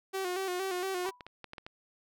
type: tone with vibrato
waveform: sawtooth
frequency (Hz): 371.8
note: F#4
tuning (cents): +8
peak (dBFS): -28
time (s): 0.13-1.11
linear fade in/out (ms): 20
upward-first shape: square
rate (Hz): 4.3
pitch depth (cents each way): 56
type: tone with exponential decay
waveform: sine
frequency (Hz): 987.8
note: B5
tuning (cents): 0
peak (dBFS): -36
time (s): 1.05-1.26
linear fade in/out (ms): 0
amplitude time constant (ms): 44
type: clicks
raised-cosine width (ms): 0.3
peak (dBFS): -27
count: 7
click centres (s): 1.089 / 1.208 / 1.266 / 1.443 / 1.534 / 1.582 / 1.665
effects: none